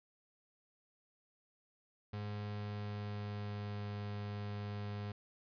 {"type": "tone with pitch glide", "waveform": "35% pulse", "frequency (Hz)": [103.83, 102.82], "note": ["G#2", "G#2"], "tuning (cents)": [0, -17], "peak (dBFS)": -38, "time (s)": [2.13, 5.12], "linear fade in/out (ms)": 5, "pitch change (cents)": -17, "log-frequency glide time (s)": [2.39, 3.91], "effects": ["resampled to 11025 Hz"]}